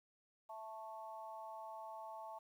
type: harmonic tone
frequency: 220 Hz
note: A3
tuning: in tune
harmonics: 3 / 4 / 5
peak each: -52 / -49 / -55 dBFS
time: 0.49-2.39 s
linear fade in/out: 10 ms
effects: 12-bit